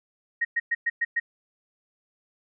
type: tone bursts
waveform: sine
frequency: 1876 Hz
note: A#6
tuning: 11 cents sharp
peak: -21 dBFS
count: 6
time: 0.41-1.2 s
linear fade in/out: 10 ms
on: 40 ms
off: 110 ms
effects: none